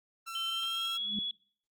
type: tone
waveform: sawtooth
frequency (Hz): 1345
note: E6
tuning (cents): +34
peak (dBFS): -35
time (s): 0.26-0.98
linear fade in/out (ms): 20
type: tone with pitch glide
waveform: sine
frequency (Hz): 3100 to 3381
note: G7 to G#7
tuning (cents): -20 to +30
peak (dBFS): -32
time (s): 0.35-1.31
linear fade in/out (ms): 2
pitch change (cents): +150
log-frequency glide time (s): 0.46-1.09
type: tone with exponential growth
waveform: sine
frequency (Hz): 207.7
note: G#3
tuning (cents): 0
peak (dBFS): -31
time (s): 0.98-1.19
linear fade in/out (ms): 2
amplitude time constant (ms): 45
effects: noise-tail reverb RT60 0.5 s tail -23 dB re dry + Opus 24 kbps